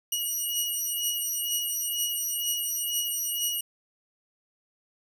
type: beating tone pair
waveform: 10% pulse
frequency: 2903 / 2905.1 Hz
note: F#7 / F#7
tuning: -34 / -32 cents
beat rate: 2.1 Hz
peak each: -22 dBFS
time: 0.12-3.61 s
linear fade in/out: 5 ms
effects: none